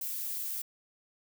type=noise; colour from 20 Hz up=violet; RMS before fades=-36 dBFS; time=0.01-0.62 s; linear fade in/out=5 ms; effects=none